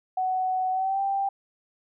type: tone with pitch glide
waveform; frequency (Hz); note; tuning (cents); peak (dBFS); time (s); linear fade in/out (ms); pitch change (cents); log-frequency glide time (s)
sine; 746 to 787.2; F#5 to G5; +14 to +7; -23; 0.17-1.29; 5; +93; 0.71-1.01
effects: none